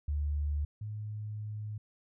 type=tone pair in turn; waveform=sine; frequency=73.42 / 106.24 Hz; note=D2 / G#2; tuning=0 / +40 cents; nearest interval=tritone; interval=640 cents; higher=second; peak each=-29 / -36 dBFS; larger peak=first; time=0.08-0.65 / 0.81-1.78 s; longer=second; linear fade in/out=5 ms; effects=none